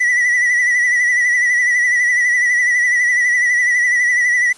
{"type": "tone with vibrato", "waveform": "triangle", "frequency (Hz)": 1955, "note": "B6", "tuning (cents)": -18, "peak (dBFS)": -10, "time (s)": [0, 4.53], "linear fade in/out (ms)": 10, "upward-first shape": "triangle", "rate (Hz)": 12, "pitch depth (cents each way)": 59, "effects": ["white hiss -43 dBFS RMS until 4.57 s", "resampled to 24000 Hz"]}